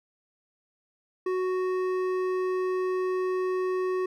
sine tone with hard clipping, 370 Hz, F#4, in tune, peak -27 dBFS, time 1.26-4.06 s, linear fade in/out 5 ms, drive 10 dB, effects none

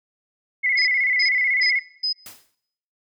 sine tone with vibrato, 2082 Hz, C7, 9 cents flat, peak -17 dBFS, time 0.63-1.8 s, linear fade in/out 20 ms, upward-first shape square, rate 16 Hz, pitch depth 67 cents each way
sine tone bursts, 5030 Hz, D#8, 18 cents sharp, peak -20 dBFS, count 4, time 0.77-2.13 s, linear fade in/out 10 ms, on 100 ms, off 320 ms
white noise with exponential decay, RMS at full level -36 dBFS, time 2.26-2.55 s, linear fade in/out 2 ms, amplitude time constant 62 ms
effects noise-tail reverb RT60 0.8 s tail -22 dB re dry

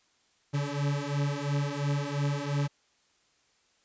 40% pulse beating tone pair, 141.6 / 144.5 Hz, C#3 / D3, +37 / -28 cents, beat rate 2.9 Hz, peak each -30 dBFS, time 0.53-2.68 s, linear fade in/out 20 ms, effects white hiss -68 dBFS RMS until 3.84 s + resampled to 16000 Hz

